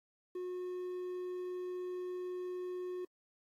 triangle tone with quantisation, 362.6 Hz, F#4, 35 cents flat, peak -36 dBFS, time 0.35-3.05 s, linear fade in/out 5 ms, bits 11, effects AAC 48 kbps

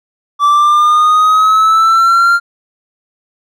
triangle exponential sweep, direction up, 1157 to 1396.9 Hz, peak -4 dBFS, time 0.39-2.4 s, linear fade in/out 50 ms, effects none

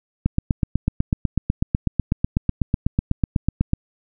click train, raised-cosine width 5 ms, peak -5 dBFS, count 29, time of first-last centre 0.26-3.734 s, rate 8.06 Hz, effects none

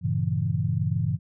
sine chord, G diminished seventh, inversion none, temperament equal, 98 / 116.54 / 138.59 / 164.81 Hz, G2 / Bb2 / Db3 / Fb3, 0 / 0 / 0 / 0 cents, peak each -28 dBFS, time 0.01-1.19 s, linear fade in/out 50 ms, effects none

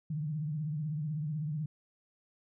sine tone with vibrato, 152 Hz, D#3, 40 cents flat, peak -32 dBFS, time 0.1-1.66 s, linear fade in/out 5 ms, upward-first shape triangle, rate 16 Hz, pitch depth 130 cents each way, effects none

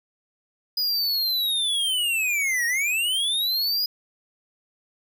square linear two-way sweep, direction down then up, 4978 to 1842 to 4978 Hz, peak -22 dBFS, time 0.77-3.86 s, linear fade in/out 5 ms, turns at 2.66 s, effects none

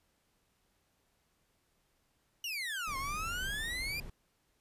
30% pulse exponential two-way sweep, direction down then up, 2952 to 1053 to 2435 Hz, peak -33 dBFS, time 2.44-4 s, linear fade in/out 2 ms, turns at 2.97 s
brown noise, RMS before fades -44 dBFS, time 2.87-4.1 s, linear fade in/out 5 ms
effects pink hiss -75 dBFS RMS until 4.6 s + resampled to 32000 Hz

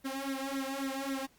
sawtooth tone with flanger, 271 Hz, C#4, 39 cents flat, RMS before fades -36 dBFS, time 0.04-1.27 s, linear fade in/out 20 ms, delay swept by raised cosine 0.51 to 2.61 ms, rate 3.7 Hz, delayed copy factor +1, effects pink hiss -65 dBFS RMS until 1.38 s + Opus 32 kbps

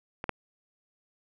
clicks, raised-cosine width 0.5 ms, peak -19 / -12 dBFS, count 2, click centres 0.241 / 0.293 s, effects none

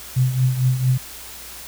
sine tone with tremolo, 128.4 Hz, C3, 32 cents flat, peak -12 dBFS, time 0.16-0.98 s, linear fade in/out 10 ms, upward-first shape triangle, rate 4.4 Hz, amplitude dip 75%, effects added 60 Hz sine -47 dBFS peak until 1.67 s + white hiss -37 dBFS RMS until 1.67 s

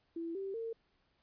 sine tone with pitch steps, 333 / 389.2 / 454.9 Hz, E4 / G4 / A#4, +18 / -12 / -42 cents, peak -37 dBFS, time 0.16-0.73 s, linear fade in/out 5 ms, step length 190 ms, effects pink hiss -75 dBFS RMS until 1.22 s + resampled to 11025 Hz

